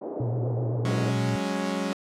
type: band-pass noise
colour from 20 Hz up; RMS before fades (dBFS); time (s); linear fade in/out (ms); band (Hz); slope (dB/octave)
pink; -34; 0.01-1.11; 10; 300 to 600; 24
type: tone with vibrato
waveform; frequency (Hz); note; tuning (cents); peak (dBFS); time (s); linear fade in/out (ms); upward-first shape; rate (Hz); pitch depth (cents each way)
sine; 120; B2; -49; -25; 0.2-1.36; 5; square; 7.8; 45
type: chord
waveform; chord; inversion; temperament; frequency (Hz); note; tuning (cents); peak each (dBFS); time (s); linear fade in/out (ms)
sawtooth; F# suspended second; none; equal; 185 / 207.7 / 277.2; F#3 / G#3 / C#4; 0 / 0 / 0; -27; 0.85-1.93; 0
effects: low-pass 8000 Hz 12 dB/octave